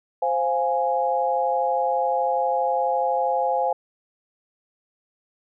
sine chord, F minor, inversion second, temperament equal, 523.3 / 698.5 / 830.6 Hz, C5 / F5 / Ab5, 0 / 0 / 0 cents, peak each -24 / -25 / -23 dBFS, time 0.22-3.73 s, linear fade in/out 5 ms, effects none

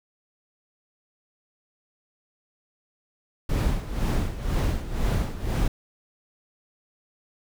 brown noise with tremolo, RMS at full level -22 dBFS, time 3.49-5.68 s, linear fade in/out 5 ms, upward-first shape sine, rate 2 Hz, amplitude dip 75%, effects none

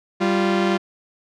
sawtooth tone pair together, 195.41 / 347.5 Hz, G3 / F4, -5 / -9 cents, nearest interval minor seventh, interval 996 cents, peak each -16 dBFS, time 0.2-0.78 s, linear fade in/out 20 ms, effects low-pass 4000 Hz 12 dB/octave

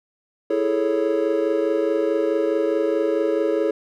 triangle chord, A major seventh, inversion second, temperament equal, 329.6 / 415.3 / 440 / 554.4 Hz, E4 / G#4 / A4 / C#5, 0 / 0 / 0 / 0 cents, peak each -22 dBFS, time 0.5-3.71 s, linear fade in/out 5 ms, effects none

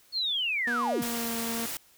sine linear sweep, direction down, 4404 to 59.5 Hz, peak -26 dBFS, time 0.12-1.04 s, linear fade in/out 50 ms
sawtooth tone with pitch glide, 240 to 230.2 Hz, B3 to A#3, -49 to -22 cents, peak -28 dBFS, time 0.67-1.66 s, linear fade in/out 5 ms, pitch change -73 cents, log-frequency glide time 0.92-1.35 s
white noise, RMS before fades -35 dBFS, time 1.02-1.77 s, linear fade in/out 0 ms
effects white hiss -60 dBFS RMS until 1.97 s

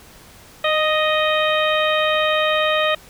harmonic tone with a mistuned harmonic, 622.3 Hz, D#5, in tune, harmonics 1 / 2 / 3 / 4 / 5 / 6, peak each -19 / -22 / -24 / -25 / -26 / -27 dBFS, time 0.64-2.95 s, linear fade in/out 5 ms, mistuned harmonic 1, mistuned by -18 cents, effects pink hiss -45 dBFS RMS until 3.09 s

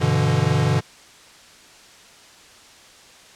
square chord, E minor seventh, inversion first, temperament equal with one note detuned, 98 / 123.47 / 146.83 / 167.79 Hz, G2 / B2 / D3 / E3, 0 / 0 / 0 / +31 cents, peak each -25 / -22 / -21 / -26 dBFS, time 0-0.81 s, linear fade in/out 20 ms, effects white hiss -47 dBFS RMS until 3.35 s + low-pass 7000 Hz 12 dB/octave

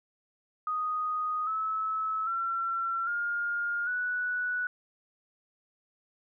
sine tone with pitch steps, 1244.5 / 1298.8 / 1355.6 / 1414.8 / 1476.6 Hz, D#6 / E6 / E6 / F6 / F#6, 0 / -26 / +48 / +22 / -4 cents, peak -28 dBFS, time 0.67-4.67 s, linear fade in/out 2 ms, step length 800 ms, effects none

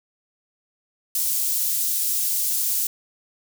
white high-pass noise, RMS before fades -23 dBFS, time 1.15-2.87 s, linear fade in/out 2 ms, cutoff 6700 Hz, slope 12 dB/octave, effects none

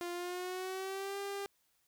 sawtooth tone with pitch glide, 349.2 to 398.8 Hz, F4 to G4, 0 to +30 cents, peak -34 dBFS, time 0.01-1.46 s, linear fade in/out 0 ms, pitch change +230 cents, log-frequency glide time 0.12-1.18 s, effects white hiss -75 dBFS RMS until 1.87 s

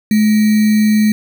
sine tone with sample-and-hold, 213.8 Hz, A3, 49 cents flat, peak -8 dBFS, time 0.11-1.12 s, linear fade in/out 2 ms, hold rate 2100 Hz, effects none

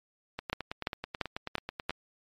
two click trains, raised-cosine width 0.3 ms, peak -19 / -13 dBFS, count 15 / 5, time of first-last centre 0.39-1.907 / 0.53-1.895 s, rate 9.23 / 2.93 Hz, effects MP3 64 kbps

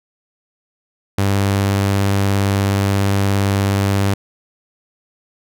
sawtooth tone with vibrato, 99 Hz, G2, 18 cents sharp, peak -10 dBFS, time 1.18-4.14 s, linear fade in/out 5 ms, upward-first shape triangle, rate 17 Hz, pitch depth 12 cents each way, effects none

